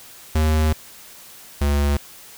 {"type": "tone pair in turn", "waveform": "square", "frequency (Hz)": [77.78, 71.75], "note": ["D#2", "D2"], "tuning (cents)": [0, -40], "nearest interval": "minor second", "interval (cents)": 140, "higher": "first", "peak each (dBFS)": [-16, -17], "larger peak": "first", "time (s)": [[0.35, 0.73], [1.61, 1.97]], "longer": "first", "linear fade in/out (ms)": 5, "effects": ["white hiss -43 dBFS RMS until 2.37 s"]}